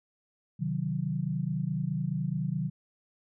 sine chord, C diminished, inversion none, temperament equal, 130.81 / 155.56 / 185 Hz, C3 / Eb3 / Gb3, 0 / 0 / 0 cents, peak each -34 / -31 / -33 dBFS, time 0.59-2.7 s, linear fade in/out 20 ms, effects none

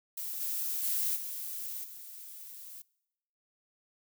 violet noise with level steps, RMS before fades -38 / -34 / -31 / -39 / -47 dBFS, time 0.17-2.82 s, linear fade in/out 5 ms, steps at 0.4 / 0.83 / 1.15 / 1.83 s, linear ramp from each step 20 ms, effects noise-tail reverb RT60 0.9 s tail -24 dB re dry

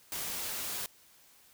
white noise, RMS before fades -37 dBFS, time 0.12-0.86 s, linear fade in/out 0 ms, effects white hiss -61 dBFS RMS until 1.53 s

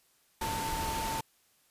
sine tone in noise, 894 Hz, A5, 27 cents sharp, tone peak -34 dBFS, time 0.41-1.21 s, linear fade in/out 5 ms, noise pink, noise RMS -36 dBFS, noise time 0.41-1.21 s, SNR -1 dB, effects white hiss -68 dBFS RMS until 1.7 s + resampled to 32000 Hz

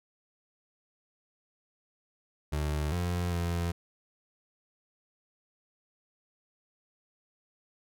30% pulse tone with pitch steps, 75 / 88.2 / 85.8 Hz, D2 / F2 / F2, +37 / +18 / -30 cents, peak -26 dBFS, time 2.52-3.72 s, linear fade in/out 10 ms, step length 400 ms, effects none

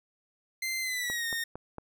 sawtooth tone with pitch glide, 2079 to 1841.5 Hz, C7 to A#6, -12 to -22 cents, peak -27 dBFS, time 0.62-1.44 s, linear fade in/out 5 ms, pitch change -210 cents, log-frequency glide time 0.81-1.27 s
click train, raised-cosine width 1 ms, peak -25 dBFS, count 4, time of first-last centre 1.1-1.783 s, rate 4.39 Hz
effects none

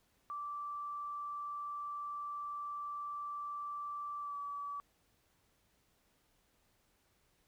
sine tone with pitch glide, 1167 to 1147.6 Hz, D6 to D6, -11 to -40 cents, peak -39 dBFS, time 0.3-4.8 s, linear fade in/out 0 ms, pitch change -29 cents, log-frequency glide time 4.2-4.37 s, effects pink hiss -74 dBFS RMS until 7.47 s

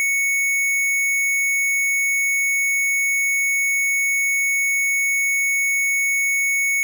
square tone, 2217 Hz, C#7, in tune, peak -18 dBFS, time 0-6.83 s, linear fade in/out 0 ms, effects none

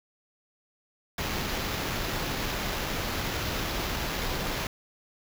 pink noise with sample-and-hold, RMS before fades -31 dBFS, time 1.18-4.67 s, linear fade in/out 2 ms, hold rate 8820 Hz, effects none

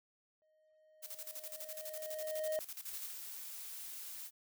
triangle tone with exponential growth, 622.3 Hz, D#5, in tune, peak -31 dBFS, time 0.42-2.59 s, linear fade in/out 0 ms, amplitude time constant 470 ms
blue noise with tremolo, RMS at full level -45 dBFS, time 1.02-3.12 s, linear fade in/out 20 ms, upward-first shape square, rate 12 Hz, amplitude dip 75%
blue noise, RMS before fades -47 dBFS, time 2.84-4.31 s, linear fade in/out 50 ms
effects none

